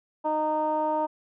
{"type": "tone with low-pass filter", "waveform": "15% pulse", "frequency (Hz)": 308.1, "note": "D#4", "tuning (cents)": -17, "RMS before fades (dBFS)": -26, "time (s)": [0.24, 1.07], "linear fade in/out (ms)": 20, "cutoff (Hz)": 830, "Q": 6.6, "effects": []}